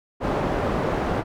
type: low-pass noise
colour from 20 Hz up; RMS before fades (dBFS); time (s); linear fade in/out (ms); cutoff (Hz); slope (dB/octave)
white; -24; 0.2-1.24; 50; 690; 12
effects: none